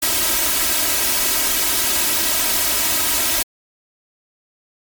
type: noise with comb filter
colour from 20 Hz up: white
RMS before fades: -18 dBFS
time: 0.02-3.43 s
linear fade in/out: 10 ms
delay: 3.1 ms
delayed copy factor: +0.8
effects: MP3 96 kbps